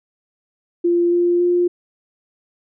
sine tone with pitch steps, 346 / 349.2 / 352.5 Hz, F4 / F4 / F4, -16 / 0 / +16 cents, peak -13 dBFS, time 0.84-1.68 s, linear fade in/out 10 ms, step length 280 ms, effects none

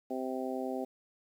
harmonic tone, 130 Hz, C3, 11 cents flat, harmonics 2 / 3 / 4 / 5 / 6, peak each -37 / -39 / -40 / -41 / -42 dBFS, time 0.1-0.85 s, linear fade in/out 10 ms, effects 10-bit

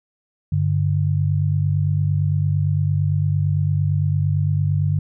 sine tone pair together, 98 / 146.83 Hz, G2 / D3, 0 / 0 cents, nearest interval perfect fifth, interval 700 cents, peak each -19 dBFS, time 0.52-4.99 s, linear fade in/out 5 ms, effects none

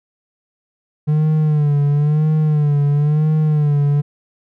triangle tone with vibrato, 149.5 Hz, D3, 31 cents sharp, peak -10 dBFS, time 1.07-4.02 s, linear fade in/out 20 ms, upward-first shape sine, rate 0.99 Hz, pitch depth 69 cents each way, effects none

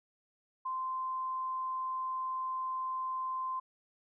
sine tone, 1039 Hz, C6, 12 cents flat, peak -33 dBFS, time 0.65-3.6 s, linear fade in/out 10 ms, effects none

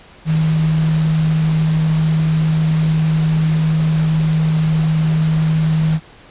sine tone in noise, 158.2 Hz, D#3, 29 cents sharp, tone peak -12 dBFS, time 0.25-6 s, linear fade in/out 50 ms, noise pink, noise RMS -30 dBFS, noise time 0.25-6 s, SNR +15 dB, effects pink hiss -43 dBFS RMS until 6.3 s + resampled to 8000 Hz

